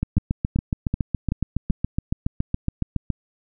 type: two click trains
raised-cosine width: 5 ms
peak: -9 / -9 dBFS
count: 5 / 23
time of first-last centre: 0.18-1.701 / 0.03-3.103 s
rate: 2.63 / 7.16 Hz
effects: none